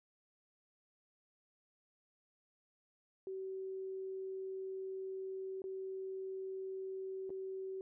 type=tone with dropouts; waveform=sine; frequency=381.2 Hz; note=G4; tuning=48 cents flat; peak=-40 dBFS; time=3.27-7.81 s; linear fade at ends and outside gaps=1 ms; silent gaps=5.619-5.64 / 7.295-7.303 s; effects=none